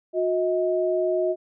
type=tone pair together; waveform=sine; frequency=362.5 / 634 Hz; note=F#4 / D#5; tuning=-35 / +32 cents; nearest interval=minor seventh; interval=967 cents; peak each=-23 dBFS; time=0.13-1.36 s; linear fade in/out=50 ms; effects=none